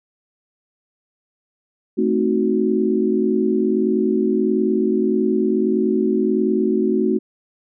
sine chord, A diminished seventh, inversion none, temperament equal, 220 / 261.6 / 311.1 / 370 Hz, A3 / C4 / Eb4 / Gb4, 0 / 0 / 0 / 0 cents, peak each -20 / -23 / -23 / -19 dBFS, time 1.97-7.19 s, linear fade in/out 20 ms, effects none

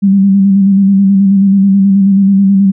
sine tone with vibrato, 196 Hz, G3, in tune, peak -4 dBFS, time 0.02-2.72 s, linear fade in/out 20 ms, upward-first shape square, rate 9.3 Hz, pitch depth 30 cents each way, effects none

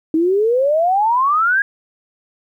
sine exponential sweep, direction up, 311.1 to 1661.2 Hz, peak -12 dBFS, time 0.14-1.62 s, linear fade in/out 2 ms, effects 9-bit

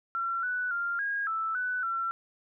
sine tone with pitch steps, 1361 / 1485 / 1394 / 1634 / 1320 / 1494 / 1353 Hz, F6 / F#6 / F6 / G#6 / E6 / F#6 / E6, -45 / +6 / -4 / -29 / +2 / +16 / +45 cents, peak -28 dBFS, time 0.15-2.11 s, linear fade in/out 0 ms, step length 280 ms, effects none

